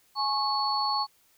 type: tone cluster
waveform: sine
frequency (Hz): 841 / 1095 / 4414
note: G#5 / C#6 / C#8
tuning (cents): +22 / -22 / -8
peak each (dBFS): -29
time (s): 0.15-1.07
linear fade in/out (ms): 50
effects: white hiss -64 dBFS RMS until 1.37 s